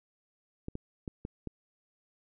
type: clicks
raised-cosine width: 3 ms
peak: -24 dBFS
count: 5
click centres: 0.684 / 0.754 / 1.078 / 1.251 / 1.473 s
effects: none